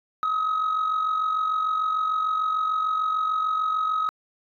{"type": "tone with amplitude modulation", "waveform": "sine", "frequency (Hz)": 1271, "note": "D#6", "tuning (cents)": 36, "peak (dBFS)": -17, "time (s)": [0.23, 4.09], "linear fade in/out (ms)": 0, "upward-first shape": "sine", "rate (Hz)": 46.7, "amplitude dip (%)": 60, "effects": ["tanh soft clip ceiling -19 dBFS"]}